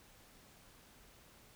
silence, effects pink hiss -62 dBFS RMS until 1.55 s

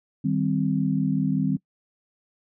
sine chord, C minor, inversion first, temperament equal, 155.56 / 196 / 261.6 Hz, Eb3 / G3 / C4, 0 / 0 / 0 cents, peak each -25 dBFS, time 0.24-1.57 s, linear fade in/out 10 ms, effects noise-tail reverb RT60 0.1 s tail -22 dB re dry

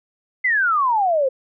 sine exponential sweep, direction down, 2083 to 509 Hz, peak -15 dBFS, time 0.44-1.29 s, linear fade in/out 10 ms, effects none

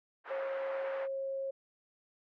white band-pass noise, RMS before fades -45 dBFS, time 0.24-1.08 s, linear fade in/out 50 ms, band 450 to 1800 Hz, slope 24 dB/octave
sine tone, 541 Hz, C#5, 42 cents flat, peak -34 dBFS, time 0.3-1.51 s, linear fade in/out 10 ms
effects none

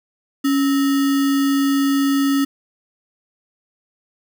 sine tone with sample-and-hold, 277.2 Hz, C#4, in tune, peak -14 dBFS, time 0.44-2.45 s, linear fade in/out 10 ms, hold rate 1575 Hz, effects none

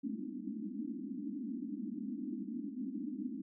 white band-pass noise, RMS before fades -41 dBFS, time 0.03-3.42 s, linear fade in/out 10 ms, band 200 to 310 Hz, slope 96 dB/octave, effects none

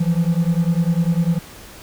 triangle beating tone pair, 164.81 / 174.81 Hz, E3 / F3, 0 / +2 cents, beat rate 10 Hz, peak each -15 / -16 dBFS, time 0-1.39 s, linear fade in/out 10 ms, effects tanh soft clip ceiling -7 dBFS + pink hiss -40 dBFS RMS until 1.82 s

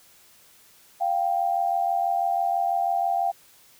sine tone pair together, 698 / 784.1 Hz, F5 / G5, -1 / 0 cents, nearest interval major second, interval 201 cents, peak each -24 dBFS, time 1-3.32 s, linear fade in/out 20 ms, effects white hiss -55 dBFS RMS until 3.79 s

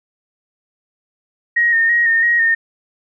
sine tone with vibrato, 1858 Hz, A#6, 6 cents flat, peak -11 dBFS, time 1.56-2.55 s, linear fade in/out 10 ms, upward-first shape square, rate 3 Hz, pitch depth 27 cents each way, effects none

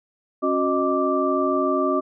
sine tone cluster, 273.4 / 366 / 620 / 1172 Hz, C#4 / F#4 / D#5 / D6, -24 / -19 / -6 / -4 cents, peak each -24 dBFS, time 0.42-2.01 s, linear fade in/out 20 ms, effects none

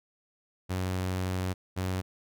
sawtooth tone pair in turn, 92.5 / 92.92 Hz, F#2 / F#2, 0 / +8 cents, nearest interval unison, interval 8 cents, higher second, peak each -25 dBFS, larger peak neither, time 0.69-1.54 / 1.76-2.02 s, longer first, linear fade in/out 20 ms, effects none

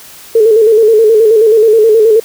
sine tone with vibrato, 440 Hz, A4, in tune, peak -3 dBFS, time 0.35-2.2 s, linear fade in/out 5 ms, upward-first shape square, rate 9.4 Hz, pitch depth 59 cents each way, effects white hiss -34 dBFS RMS until 2.24 s

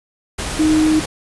sine tone in noise, 311.1 Hz, D#4, in tune, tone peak -11 dBFS, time 0.59-1 s, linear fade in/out 10 ms, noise pink, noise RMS -24 dBFS, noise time 0.38-1.06 s, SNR +10 dB, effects resampled to 24000 Hz

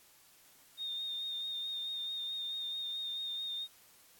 sine tone with vibrato, 3668 Hz, A#7, 29 cents flat, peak -36 dBFS, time 0.77-3.68 s, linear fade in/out 50 ms, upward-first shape sine, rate 4.6 Hz, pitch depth 24 cents each way, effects white hiss -62 dBFS RMS until 4.19 s + AAC 64 kbps

